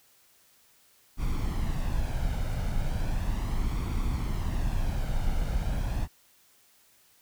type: noise with flanger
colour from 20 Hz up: brown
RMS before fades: -28 dBFS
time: 1.17-6.08 s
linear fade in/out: 50 ms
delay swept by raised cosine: 0.87 to 1.37 ms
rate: 0.36 Hz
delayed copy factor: +0.5
effects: white hiss -62 dBFS RMS until 7.21 s